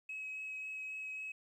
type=tone with vibrato; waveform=sine; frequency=2558 Hz; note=D#7; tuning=47 cents sharp; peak=-39 dBFS; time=0.09-1.32 s; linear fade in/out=5 ms; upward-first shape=sine; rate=3.7 Hz; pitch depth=8 cents each way; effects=tanh soft clip ceiling -37 dBFS + 12-bit